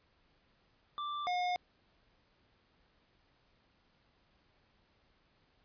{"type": "tone pair in turn", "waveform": "square", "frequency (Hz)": [1176, 718.7], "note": ["D6", "F5"], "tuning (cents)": [2, 49], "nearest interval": "major sixth", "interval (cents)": 853, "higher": "first", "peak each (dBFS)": [-37, -32], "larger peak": "second", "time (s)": [[0.98, 1.27], [1.27, 1.56]], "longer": "neither", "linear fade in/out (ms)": 0, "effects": ["pink hiss -71 dBFS RMS until 5.64 s", "resampled to 11025 Hz"]}